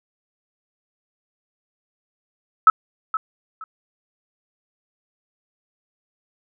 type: tone with echo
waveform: sine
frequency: 1300 Hz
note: E6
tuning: 24 cents flat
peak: -6 dBFS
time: 2.67-2.7 s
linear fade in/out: 2 ms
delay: 470 ms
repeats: 2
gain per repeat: -13 dB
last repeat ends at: 3.64 s
effects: none